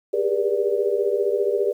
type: tone cluster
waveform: sine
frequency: 392.6 / 407.4 / 481.3 / 587 Hz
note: G4 / G#4 / B4 / D5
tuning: +3 / -33 / -45 / -1 cents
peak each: -26 / -22 / -24 / -27 dBFS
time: 0.13-1.73 s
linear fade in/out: 10 ms
effects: 9-bit